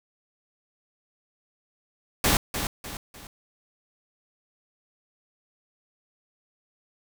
pink noise with echo, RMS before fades -21 dBFS, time 2.24-2.37 s, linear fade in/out 2 ms, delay 300 ms, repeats 3, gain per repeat -8 dB, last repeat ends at 3.27 s, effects none

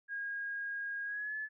sine tone with pitch glide, 1632 to 1724.1 Hz, G#6 to A6, -31 to -36 cents, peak -36 dBFS, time 0.08-1.49 s, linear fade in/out 50 ms, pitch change +95 cents, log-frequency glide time 1.04-1.36 s, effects none

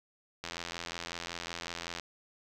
click train, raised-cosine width 0.2 ms, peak -20 dBFS, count 134, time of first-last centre 0.44-1.997 s, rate 85.4 Hz, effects none

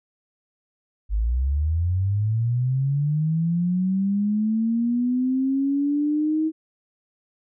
sine linear sweep, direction up, 49 to 318.8 Hz, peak -19 dBFS, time 1.09-6.52 s, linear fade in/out 50 ms, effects none

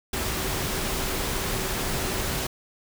sine tone in noise, 380.2 Hz, F#4, 47 cents sharp, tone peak -38 dBFS, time 0.13-2.47 s, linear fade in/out 5 ms, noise pink, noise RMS -28 dBFS, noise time 0.13-2.47 s, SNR -13 dB, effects none

